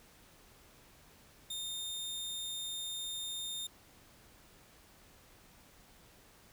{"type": "tone", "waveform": "sawtooth", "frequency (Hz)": 3643, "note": "A#7", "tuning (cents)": -41, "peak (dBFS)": -35, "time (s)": [1.5, 3.67], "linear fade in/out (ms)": 5, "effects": ["pink hiss -61 dBFS RMS until 6.52 s"]}